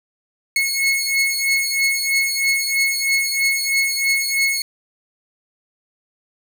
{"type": "beating tone pair", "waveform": "sawtooth", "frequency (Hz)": [2182, 2185.1], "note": ["C#7", "C#7"], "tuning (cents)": [-28, -25], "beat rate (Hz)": 3.1, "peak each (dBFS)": [-16, -17], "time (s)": [0.56, 4.62], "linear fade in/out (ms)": 2, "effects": []}